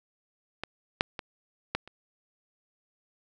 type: clicks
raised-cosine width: 0.3 ms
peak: -17 / -6 / -19 / -11 / -30 dBFS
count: 5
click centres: 0.636 / 1.009 / 1.192 / 1.75 / 1.876 s
effects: none